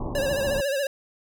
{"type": "low-pass noise", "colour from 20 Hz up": "pink", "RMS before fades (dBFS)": -31, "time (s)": [0, 0.61], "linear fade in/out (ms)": 5, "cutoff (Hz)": 1100, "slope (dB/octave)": 96}
{"type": "tone with vibrato", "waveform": "square", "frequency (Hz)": 556, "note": "C#5", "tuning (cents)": 5, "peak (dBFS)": -24, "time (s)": [0.15, 0.87], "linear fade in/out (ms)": 2, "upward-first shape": "sine", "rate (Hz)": 14, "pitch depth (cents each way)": 77}
{"effects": []}